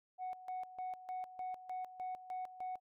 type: tone with tremolo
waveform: sine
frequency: 740 Hz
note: F#5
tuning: in tune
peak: -37 dBFS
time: 0.18-2.8 s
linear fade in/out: 50 ms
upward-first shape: square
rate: 3.3 Hz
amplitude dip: 80%
effects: tanh soft clip ceiling -37 dBFS